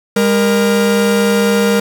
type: tone pair together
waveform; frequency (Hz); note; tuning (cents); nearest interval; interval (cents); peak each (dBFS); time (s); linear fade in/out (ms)
45% pulse; 202.2 / 468.3; G#3 / A#4; -46 / +8; octave + minor third; 1454; -13; 0.16-1.8; 5
effects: none